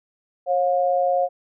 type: tone pair together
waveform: sine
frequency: 543.1 / 713 Hz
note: C#5 / F5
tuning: -36 / +36 cents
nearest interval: perfect fourth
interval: 472 cents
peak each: -20 dBFS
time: 0.46-1.29 s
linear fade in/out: 50 ms
effects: none